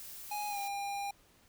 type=noise; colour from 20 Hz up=blue; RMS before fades=-47 dBFS; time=0-0.68 s; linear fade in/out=0 ms
type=tone with pitch glide; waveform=square; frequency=830.6 to 802.8 Hz; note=G#5 to G5; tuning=0 to +41 cents; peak=-36 dBFS; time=0.31-1.11 s; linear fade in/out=5 ms; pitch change=-59 cents; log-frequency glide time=0.49-0.58 s
effects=pink hiss -65 dBFS RMS until 1.48 s